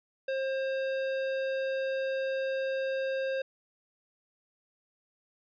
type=tone with hard clipping; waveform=sine; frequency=533 Hz; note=C5; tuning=32 cents sharp; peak=-31 dBFS; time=0.28-3.42 s; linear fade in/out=5 ms; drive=14 dB; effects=resampled to 11025 Hz